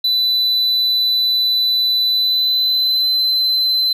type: tone with pitch glide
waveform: triangle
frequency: 3991 to 4056 Hz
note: B7 to B7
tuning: +17 to +45 cents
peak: -12 dBFS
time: 0.04-3.93 s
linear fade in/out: 5 ms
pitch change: +28 cents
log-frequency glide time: 2.05-3.21 s
effects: none